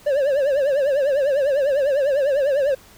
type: tone with vibrato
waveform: triangle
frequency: 558 Hz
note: C#5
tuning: 11 cents sharp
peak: -14 dBFS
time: 0.06-2.75 s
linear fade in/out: 10 ms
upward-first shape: triangle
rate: 10 Hz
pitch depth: 140 cents each way
effects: pink hiss -48 dBFS RMS until 2.97 s